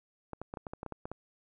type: clicks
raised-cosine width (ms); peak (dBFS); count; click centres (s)
1; -25; 11; 0.333 / 0.416 / 0.539 / 0.572 / 0.668 / 0.735 / 0.831 / 0.863 / 0.923 / 1.055 / 1.116
effects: none